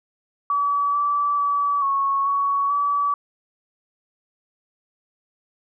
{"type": "tone with pitch steps", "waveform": "sine", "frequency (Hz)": [1144, 1157, 1147, 1103, 1120, 1147], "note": ["D6", "D6", "D6", "C#6", "C#6", "D6"], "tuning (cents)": [-46, -26, -41, -9, 18, -41], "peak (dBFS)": -18, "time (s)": [0.5, 3.14], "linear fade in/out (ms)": 2, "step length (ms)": 440, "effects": []}